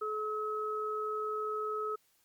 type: tone pair together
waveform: sine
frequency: 428.5 / 1284 Hz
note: A4 / E6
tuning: -46 / -46 cents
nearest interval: octave + perfect fifth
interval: 1900 cents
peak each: -36 / -35 dBFS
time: 0.01-1.96 s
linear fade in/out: 10 ms
effects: white hiss -71 dBFS RMS until 2.24 s + Opus 48 kbps